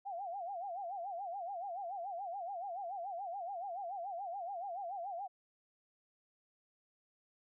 sine tone with vibrato, 740 Hz, F#5, in tune, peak -39 dBFS, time 0.05-5.28 s, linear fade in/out 20 ms, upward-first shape sine, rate 7 Hz, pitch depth 170 cents each way, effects none

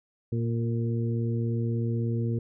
harmonic tone with a mistuned harmonic, 116.5 Hz, A#2, 1 cent flat, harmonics 1 / 2 / 3 / 4, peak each -26 / -32 / -36 / -38 dBFS, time 0.32-2.39 s, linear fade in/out 5 ms, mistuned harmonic 4, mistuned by -17 cents, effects none

